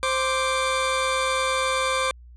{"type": "tone pair together", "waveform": "20% pulse", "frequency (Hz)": [523.3, 1174.7], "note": ["C5", "D6"], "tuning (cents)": [0, 0], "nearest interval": "octave + major second", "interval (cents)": 1400, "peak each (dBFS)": [-19, -20], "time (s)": [0.03, 2.11], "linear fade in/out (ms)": 0, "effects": ["added 60 Hz sine -43 dBFS peak until 2.36 s", "resampled to 22050 Hz"]}